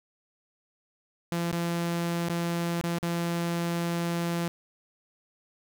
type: tone with dropouts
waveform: sawtooth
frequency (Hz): 170.6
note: F3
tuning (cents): -40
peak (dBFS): -23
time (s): 1.32-4.48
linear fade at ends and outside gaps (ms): 0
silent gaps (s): 1.515-1.528 / 2.285-2.297 / 2.812-2.838 / 2.986-3.029
effects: none